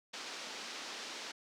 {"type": "band-pass noise", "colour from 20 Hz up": "white", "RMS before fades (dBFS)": -45, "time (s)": [0.13, 1.32], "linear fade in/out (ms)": 10, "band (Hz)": [220, 5700], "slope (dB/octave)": 24, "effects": []}